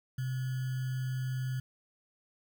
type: tone with sample-and-hold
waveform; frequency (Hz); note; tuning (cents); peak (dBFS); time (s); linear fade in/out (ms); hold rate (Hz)
sine; 129; C3; -24; -31; 0.18-1.6; 5; 1575
effects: none